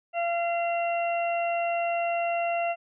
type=harmonic tone; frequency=685 Hz; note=F5; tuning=34 cents flat; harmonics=1 / 2 / 3 / 4; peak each=-25 / -39 / -39 / -34 dBFS; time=0.13-2.76 s; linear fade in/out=50 ms; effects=none